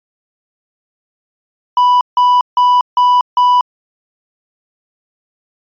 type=tone bursts; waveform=triangle; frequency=987.8 Hz; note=B5; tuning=in tune; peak=-5 dBFS; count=5; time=1.77-3.61 s; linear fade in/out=2 ms; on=240 ms; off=160 ms; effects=resampled to 11025 Hz